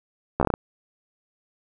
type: slowing click train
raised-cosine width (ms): 1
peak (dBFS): -7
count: 7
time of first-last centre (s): 0.4-0.539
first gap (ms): 13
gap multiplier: 1.23
effects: none